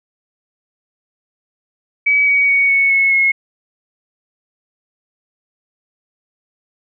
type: tone with pitch steps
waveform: sine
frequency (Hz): 2279 / 2257 / 2235 / 2213 / 2191 / 2170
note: C#7 / C#7 / C#7 / C#7 / C#7 / C#7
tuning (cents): +47 / +31 / +14 / -3 / -21 / -37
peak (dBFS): -10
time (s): 2.06-3.32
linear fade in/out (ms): 10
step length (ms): 210
effects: none